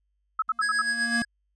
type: tone bursts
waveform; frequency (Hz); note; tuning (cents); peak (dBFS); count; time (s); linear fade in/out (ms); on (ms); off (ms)
sine; 1297; E6; -28; -21; 5; 0.39-0.818; 5; 32; 67
type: tone with exponential growth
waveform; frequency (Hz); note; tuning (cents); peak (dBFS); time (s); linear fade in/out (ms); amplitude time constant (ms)
square; 233.1; A#3; 0; -25; 0.48-1.22; 0; 160
type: tone with tremolo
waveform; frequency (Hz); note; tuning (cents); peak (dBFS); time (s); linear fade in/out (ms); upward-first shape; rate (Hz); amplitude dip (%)
square; 1661.2; G#6; 0; -23; 0.61-1.25; 20; sine; 7.8; 55
effects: added 50 Hz sine -70 dBFS peak until 1.55 s + resampled to 24000 Hz